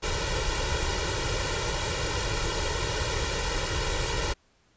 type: noise with comb filter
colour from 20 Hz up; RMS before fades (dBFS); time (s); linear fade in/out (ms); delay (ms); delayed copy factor
pink; -28; 0.02-4.34; 20; 2.1; +0.95
effects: pink hiss -65 dBFS RMS until 4.76 s + resampled to 16000 Hz